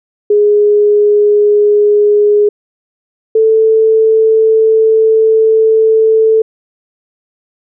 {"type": "tone pair in turn", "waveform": "sine", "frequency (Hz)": [415.3, 441.8], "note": ["G#4", "A4"], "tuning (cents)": [0, 7], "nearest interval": "minor second", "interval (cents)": 107, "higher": "second", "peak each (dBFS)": -5, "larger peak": "neither", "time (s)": [[0.3, 2.49], [3.35, 6.42]], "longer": "second", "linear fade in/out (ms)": 5, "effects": []}